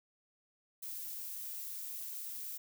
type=noise; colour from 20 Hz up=violet; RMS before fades=-43 dBFS; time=0.82-2.58 s; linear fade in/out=10 ms; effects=none